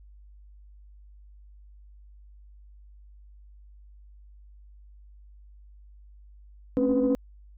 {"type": "tone cluster", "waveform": "sine", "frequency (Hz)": [220.9, 268.9, 283.2, 495.1], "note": ["A3", "C4", "C#4", "B4"], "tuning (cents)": [7, 47, 37, 4], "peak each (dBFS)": [-30, -22, -30, -24], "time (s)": [6.77, 7.15], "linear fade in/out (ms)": 0, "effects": ["tanh soft clip ceiling -15 dBFS", "added 50 Hz sine -48 dBFS peak until 7.57 s"]}